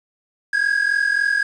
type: tone pair together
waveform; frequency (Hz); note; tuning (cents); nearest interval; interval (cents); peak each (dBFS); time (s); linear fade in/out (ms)
triangle; 1617.6 / 1661.2; G#6 / G#6; -46 / 0; unison; 46; -18 / -17; 0.53-1.43; 5
effects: resampled to 22050 Hz + 7-bit